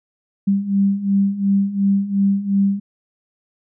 sine beating tone pair, 196 / 198.8 Hz, G3 / G3, 0 / +25 cents, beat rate 2.8 Hz, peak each -20 / -16 dBFS, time 0.47-2.8 s, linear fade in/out 10 ms, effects none

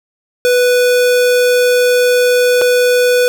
square tone with dropouts, 493.9 Hz, B4, in tune, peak -9 dBFS, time 0.45-3.28 s, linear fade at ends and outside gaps 0 ms, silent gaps 2.614-2.618 s, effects none

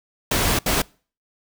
pink noise bursts at uneven times, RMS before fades -20 dBFS, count 2, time 0.31-0.59 / 0.66-0.82 s, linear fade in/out 5 ms, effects noise-tail reverb RT60 0.4 s tail -25 dB re dry

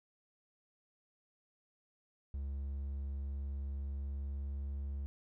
triangle tone with pitch glide, 69.3 to 69.78 Hz, C#2 to C#2, 0 to +12 cents, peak -35 dBFS, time 2.34-5.06 s, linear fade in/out 0 ms, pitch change +12 cents, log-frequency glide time 3.7-4.81 s, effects none

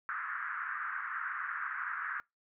white band-pass noise, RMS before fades -38 dBFS, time 0.09-2.2 s, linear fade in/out 0 ms, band 1200 to 1700 Hz, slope 48 dB/octave, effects noise-tail reverb RT60 0.2 s tail -25 dB re dry

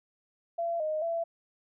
sine tone with pitch steps, 678 / 619 / 670 Hz, E5 / D#5 / E5, +49 / -9 / +28 cents, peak -28 dBFS, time 0.58-1.24 s, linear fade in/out 10 ms, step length 220 ms, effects none

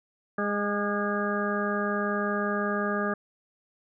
harmonic tone with a mistuned harmonic, 205.3 Hz, G#3, 20 cents flat, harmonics 1 / 2 / 3 / 4 / 6 / 7 / 8, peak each -30 / -32 / -33 / -40 / -32 / -40 / -33 dBFS, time 0.38-3.14 s, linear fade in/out 5 ms, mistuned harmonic 6, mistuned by -21 cents, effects none

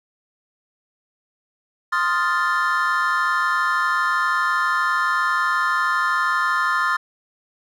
triangle chord, F dominant seventh, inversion second, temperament equal, 1046.5 / 1244.5 / 1396.9 / 1760 Hz, C6 / Eb6 / F6 / A6, 0 / 0 / 0 / 0 cents, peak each -21 dBFS, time 1.92-6.97 s, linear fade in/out 10 ms, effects tanh soft clip ceiling -9 dBFS

